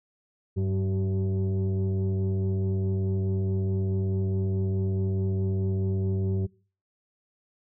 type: tone cluster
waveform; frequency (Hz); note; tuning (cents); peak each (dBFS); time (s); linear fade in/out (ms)
sine; 98.1 / 190.6 / 382.1; G2 / G3 / G4; +2 / -48 / -44; -23 / -30 / -31; 0.56-6.47; 20
effects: noise-tail reverb RT60 0.4 s tail -24 dB re dry + tanh soft clip ceiling -20 dBFS